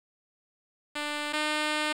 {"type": "tone pair in turn", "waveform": "5% pulse", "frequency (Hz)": [295.9, 303.3], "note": ["D4", "D#4"], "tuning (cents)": [13, -44], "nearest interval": "unison", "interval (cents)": 43, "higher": "second", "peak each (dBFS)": [-19, -15], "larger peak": "second", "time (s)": [[0.95, 1.33], [1.33, 1.93]], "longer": "second", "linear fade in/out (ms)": 10, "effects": ["low-pass 8000 Hz 12 dB/octave", "9-bit"]}